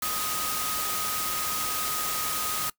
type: tone in noise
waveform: sine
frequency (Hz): 1252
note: D#6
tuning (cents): +10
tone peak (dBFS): -33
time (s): 0.02-2.7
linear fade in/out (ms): 5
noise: white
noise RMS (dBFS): -30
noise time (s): 0.02-2.7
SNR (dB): -6
effects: noise-tail reverb RT60 0.1 s tail -21 dB re dry